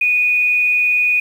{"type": "tone with frequency modulation", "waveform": "sine", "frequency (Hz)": 2471, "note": "D#7", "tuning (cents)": -13, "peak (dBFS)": -12, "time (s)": [0.01, 1.2], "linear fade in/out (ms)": 5, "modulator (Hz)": 126, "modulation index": 0.27, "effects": ["7-bit"]}